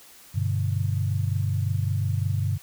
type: chord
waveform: sine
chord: G major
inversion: none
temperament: equal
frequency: 98 / 123.47 / 146.83 Hz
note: G2 / B2 / D3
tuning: 0 / 0 / 0 cents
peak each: -24 / -28 / -30 dBFS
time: 0.34-2.58 s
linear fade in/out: 20 ms
effects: white hiss -50 dBFS RMS until 2.62 s